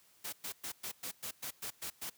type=noise bursts; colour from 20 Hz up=white; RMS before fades=-41 dBFS; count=10; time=0.24-2.1 s; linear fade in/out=10 ms; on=87 ms; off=110 ms; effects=white hiss -66 dBFS RMS until 2.17 s + high-pass 60 Hz 12 dB/octave